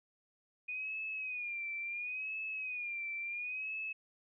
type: tone with vibrato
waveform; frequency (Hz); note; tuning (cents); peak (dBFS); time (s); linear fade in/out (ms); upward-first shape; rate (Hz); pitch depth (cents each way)
sine; 2466; D#7; -16; -37; 0.68-3.93; 10; sine; 0.72; 92
effects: none